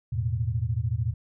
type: chord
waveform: sine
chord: E suspended fourth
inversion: none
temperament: equal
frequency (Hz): 82.41 / 110 / 123.47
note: E2 / A2 / B2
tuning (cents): 0 / 0 / 0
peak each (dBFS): -31 / -27 / -29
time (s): 0.12-1.14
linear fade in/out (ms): 10
effects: none